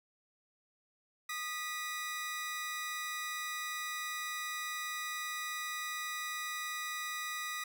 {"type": "tone pair together", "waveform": "sawtooth", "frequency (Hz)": [1232.3, 1955], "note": ["D#6", "B6"], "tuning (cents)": [-17, -18], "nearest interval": "minor sixth", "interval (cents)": 799, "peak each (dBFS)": [-37, -36], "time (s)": [1.29, 7.64], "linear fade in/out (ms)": 5, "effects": []}